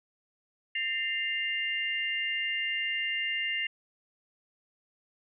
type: tone cluster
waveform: sine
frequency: 1812 / 2090 / 2797 Hz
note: A#6 / C7 / F7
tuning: -50 / -2 / +2 cents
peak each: -36 / -32 / -32 dBFS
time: 0.75-3.67 s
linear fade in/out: 5 ms
effects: none